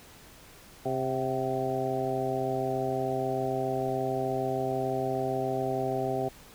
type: harmonic tone with a mistuned harmonic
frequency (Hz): 131.9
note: C3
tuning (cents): +14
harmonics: 1 / 2 / 3 / 4 / 5 / 6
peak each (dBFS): -36 / -36 / -32 / -37 / -33 / -34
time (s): 0.85-6.29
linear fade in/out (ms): 10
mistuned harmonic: 6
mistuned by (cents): -56
effects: pink hiss -52 dBFS RMS until 6.54 s